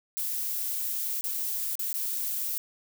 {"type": "noise with dropouts", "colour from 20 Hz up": "violet", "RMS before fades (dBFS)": -31, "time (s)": [0.17, 2.58], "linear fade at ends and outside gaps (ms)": 0, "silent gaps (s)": [[1.21, 1.241], [1.338, 1.342], [1.754, 1.793], [1.929, 1.94]], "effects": []}